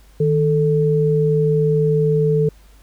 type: tone pair together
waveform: sine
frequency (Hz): 155.56 / 440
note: D#3 / A4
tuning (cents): 0 / 0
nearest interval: octave + tritone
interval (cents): 1800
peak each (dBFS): -16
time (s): 0.2-2.49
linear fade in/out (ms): 5
effects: added 50 Hz sine -45 dBFS peak until 2.82 s + pink hiss -54 dBFS RMS until 2.82 s